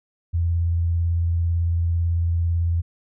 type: tone with vibrato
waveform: sine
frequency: 84.7 Hz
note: E2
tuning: 48 cents sharp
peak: -18 dBFS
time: 0.33-2.82 s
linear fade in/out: 20 ms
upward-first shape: sine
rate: 18 Hz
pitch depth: 23 cents each way
effects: none